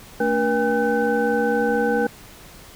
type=tone cluster; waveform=sine; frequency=222.5 / 286.9 / 479.9 / 806 / 1517 Hz; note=A3 / D4 / B4 / G5 / F#6; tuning=+20 / -40 / -50 / +48 / +43 cents; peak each=-24 / -27 / -20 / -25 / -26 dBFS; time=0.2-2.07 s; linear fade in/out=5 ms; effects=tanh soft clip ceiling -6 dBFS + pink hiss -44 dBFS RMS until 2.75 s